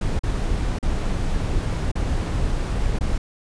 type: noise with dropouts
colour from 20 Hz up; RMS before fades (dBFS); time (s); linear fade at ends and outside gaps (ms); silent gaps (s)
brown; -22; 0.01-3.18; 5; 0.193-0.234 / 0.788-0.827 / 1.916-1.954 / 2.988-3.008
effects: resampled to 22050 Hz